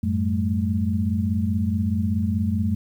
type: tone cluster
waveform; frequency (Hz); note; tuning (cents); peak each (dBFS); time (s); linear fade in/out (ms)
sine; 91.3 / 107.6 / 193 / 217.8; F#2 / A2 / G3 / A3; -23 / -38 / -27 / -17; -23 / -31 / -28 / -24; 0.03-2.75; 5
effects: 9-bit